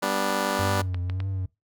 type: chord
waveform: 10% pulse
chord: G major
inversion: none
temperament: just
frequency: 196 / 245 / 294 Hz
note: G3 / B3 / D4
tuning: 0 / -14 / +2 cents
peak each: -21 dBFS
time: 0.02-0.82 s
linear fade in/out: 10 ms
type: clicks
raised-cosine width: 0.3 ms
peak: -21 dBFS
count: 6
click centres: 0.299 / 0.503 / 0.639 / 0.945 / 1.098 / 1.203 s
type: tone with vibrato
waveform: triangle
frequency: 92.8 Hz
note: F#2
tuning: 6 cents sharp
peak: -24 dBFS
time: 0.59-1.46 s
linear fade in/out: 5 ms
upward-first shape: triangle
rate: 1.8 Hz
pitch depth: 86 cents each way
effects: noise-tail reverb RT60 0.2 s tail -21 dB re dry

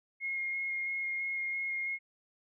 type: tone with vibrato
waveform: sine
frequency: 2148 Hz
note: C7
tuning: 45 cents sharp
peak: -32 dBFS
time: 0.2-1.99 s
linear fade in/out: 50 ms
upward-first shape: square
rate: 3 Hz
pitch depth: 8 cents each way
effects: none

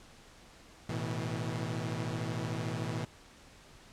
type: chord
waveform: sawtooth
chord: A suspended second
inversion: none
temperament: equal with one note detuned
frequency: 110 / 123.47 / 161.24 Hz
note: A2 / B2 / E3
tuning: 0 / 0 / -38 cents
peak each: -34 dBFS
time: 0.89-3.05 s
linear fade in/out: 5 ms
effects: pink hiss -56 dBFS RMS until 3.92 s + low-pass 8000 Hz 12 dB/octave

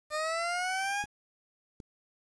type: linear sweep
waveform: 20% pulse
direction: up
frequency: 600 to 832 Hz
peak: -25 dBFS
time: 0.1-1.06 s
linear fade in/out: 50 ms
type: clicks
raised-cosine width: 3 ms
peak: -32 dBFS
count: 2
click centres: 1.04 / 1.802 s
effects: resampled to 22050 Hz + 9-bit

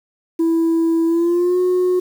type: tone with pitch glide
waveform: sine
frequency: 329.6 to 363.6 Hz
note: E4 to F#4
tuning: 0 to -30 cents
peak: -11 dBFS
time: 0.39-2 s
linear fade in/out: 10 ms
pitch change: +170 cents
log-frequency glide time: 1.06-1.59 s
effects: tanh soft clip ceiling -12 dBFS + 7-bit

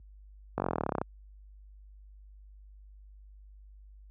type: slowing click train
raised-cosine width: 1 ms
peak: -15 dBFS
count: 18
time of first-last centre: 0.58-1.015 s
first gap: 20 ms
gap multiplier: 1.03
effects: added 50 Hz sine -41 dBFS peak until 4.1 s + high-pass 80 Hz 12 dB/octave

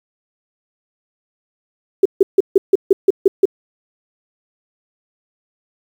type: tone bursts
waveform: sine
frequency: 390 Hz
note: G4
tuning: 9 cents flat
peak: -5 dBFS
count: 9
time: 2.03-3.455 s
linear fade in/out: 5 ms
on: 25 ms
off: 150 ms
effects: 7-bit

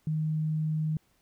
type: tone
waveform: sine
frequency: 155.7 Hz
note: D#3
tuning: 2 cents sharp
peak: -26 dBFS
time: 0.07-0.97 s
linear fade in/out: 2 ms
effects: pink hiss -69 dBFS RMS until 1.21 s

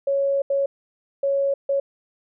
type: tone bursts at uneven times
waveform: sine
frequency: 554.4 Hz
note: C#5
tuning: in tune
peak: -18 dBFS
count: 4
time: 0.07-0.42 / 0.5-0.66 / 1.23-1.54 / 1.69-1.8 s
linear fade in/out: 5 ms
effects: none

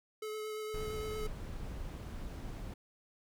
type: tone with vibrato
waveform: square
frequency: 430 Hz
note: A4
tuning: 40 cents flat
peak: -39 dBFS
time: 0.22-1.27 s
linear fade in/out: 5 ms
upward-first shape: triangle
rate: 8.7 Hz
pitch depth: 16 cents each way
type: noise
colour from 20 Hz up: brown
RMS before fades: -42 dBFS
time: 0.74-2.74 s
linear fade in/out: 5 ms
effects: none

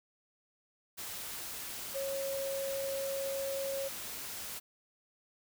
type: tone in noise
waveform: sine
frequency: 547 Hz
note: C#5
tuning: 23 cents flat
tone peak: -34 dBFS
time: 1.94-3.89 s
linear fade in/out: 20 ms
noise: white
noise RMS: -42 dBFS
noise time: 0.97-4.6 s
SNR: +5 dB
effects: none

